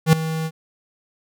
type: tone with ADSR envelope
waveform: square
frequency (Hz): 160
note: D#3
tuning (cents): +49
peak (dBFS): -8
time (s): 0.06-0.51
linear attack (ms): 69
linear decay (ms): 4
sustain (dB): -15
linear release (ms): 52
effects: none